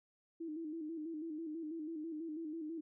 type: tone with vibrato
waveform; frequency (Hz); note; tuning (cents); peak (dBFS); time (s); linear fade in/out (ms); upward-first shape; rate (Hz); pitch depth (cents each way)
sine; 317.8; D#4; +37; -40; 0.4-2.81; 10; square; 6.1; 70
effects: none